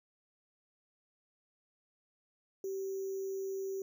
sine tone with sample-and-hold, 385.7 Hz, G4, 28 cents flat, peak -35 dBFS, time 2.64-3.82 s, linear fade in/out 2 ms, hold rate 6300 Hz, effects none

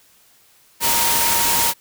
sine tone in noise, 932.3 Hz, A#5, in tune, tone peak -23 dBFS, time 0.8-1.74 s, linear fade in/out 50 ms, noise white, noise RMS -18 dBFS, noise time 0.8-1.74 s, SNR -8 dB, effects white hiss -54 dBFS RMS until 1.8 s

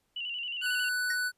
sine tone with vibrato, 2864 Hz, F7, 43 cents sharp, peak -33 dBFS, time 0.16-0.89 s, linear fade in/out 5 ms, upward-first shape square, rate 11 Hz, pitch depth 56 cents each way
square tone, 1489 Hz, F#6, 11 cents sharp, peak -29 dBFS, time 0.61-1.32 s, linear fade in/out 50 ms
square tone with exponential decay, 1862 Hz, A#6, 2 cents flat, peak -30 dBFS, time 1.1-1.19 s, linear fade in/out 5 ms, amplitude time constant 18 ms
effects pink hiss -75 dBFS RMS until 1.37 s + resampled to 32000 Hz

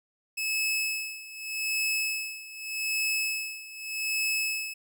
sawtooth tone with tremolo, 2593 Hz, E7, 29 cents flat, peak -22 dBFS, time 0.37-4.74 s, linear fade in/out 10 ms, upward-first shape sine, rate 0.83 Hz, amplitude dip 85%, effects none

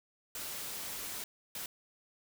white noise bursts at uneven times, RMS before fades -41 dBFS, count 2, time 0.35-1.24 / 1.55-1.66 s, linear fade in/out 2 ms, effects none

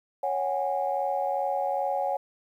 sine chord, C# suspended fourth, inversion none, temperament equal with one note detuned, 554.4 / 740 / 822.5 Hz, C#5 / F#5 / G#5, 0 / 0 / -17 cents, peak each -29 dBFS, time 0.23-2.17 s, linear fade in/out 5 ms, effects tanh soft clip ceiling -15 dBFS + 10-bit

